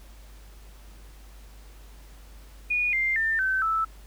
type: tone with pitch steps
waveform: sine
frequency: 2454 / 2100 / 1796.4 / 1537 / 1315.1 Hz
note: D#7 / C7 / A6 / G6 / E6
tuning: -25 / +6 / +35 / -35 / -4 cents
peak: -22 dBFS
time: 2.7-3.85 s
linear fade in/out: 10 ms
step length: 230 ms
effects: added 50 Hz sine -45 dBFS peak until 4.06 s + pink hiss -55 dBFS RMS until 4.06 s